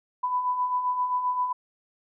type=beating tone pair; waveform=sine; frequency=990 / 997.6 Hz; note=B5 / B5; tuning=+4 / +17 cents; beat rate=7.6 Hz; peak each=-33 / -24 dBFS; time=0.23-1.53 s; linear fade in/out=10 ms; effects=none